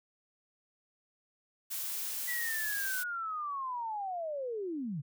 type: noise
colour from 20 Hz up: blue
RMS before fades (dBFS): -37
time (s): 1.7-3.04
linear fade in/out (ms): 20
type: linear sweep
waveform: sine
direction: down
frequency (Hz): 1975.5 to 128.5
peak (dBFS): -34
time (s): 2.27-5.02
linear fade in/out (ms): 20
effects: none